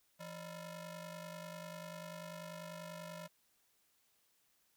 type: ring-modulated tone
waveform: sawtooth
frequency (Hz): 389.8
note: G4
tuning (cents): -10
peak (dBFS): -39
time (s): 0.19-3.28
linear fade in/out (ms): 20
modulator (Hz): 220
effects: white hiss -75 dBFS RMS until 4.76 s